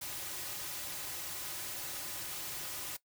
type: noise with comb filter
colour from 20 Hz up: white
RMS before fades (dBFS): -41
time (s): 0.01-2.97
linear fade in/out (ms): 10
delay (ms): 4.4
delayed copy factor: -0.65
effects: noise-tail reverb RT60 0.1 s tail -19 dB re dry